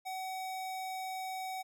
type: tone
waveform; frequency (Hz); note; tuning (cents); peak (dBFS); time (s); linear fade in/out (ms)
square; 754; F#5; +32; -38; 0.05-1.63; 20
effects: none